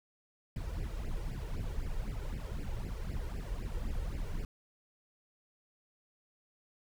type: noise with flanger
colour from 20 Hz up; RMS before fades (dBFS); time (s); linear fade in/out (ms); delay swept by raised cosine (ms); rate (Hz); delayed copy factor
brown; -37; 0.56-4.45; 2; 0.39 to 2.19; 3.9; +1
effects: none